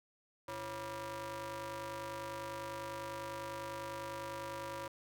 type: ring-modulated tone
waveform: sawtooth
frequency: 210 Hz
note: G#3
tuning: 19 cents sharp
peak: -34 dBFS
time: 0.48-4.88 s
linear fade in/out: 5 ms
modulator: 760 Hz
effects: none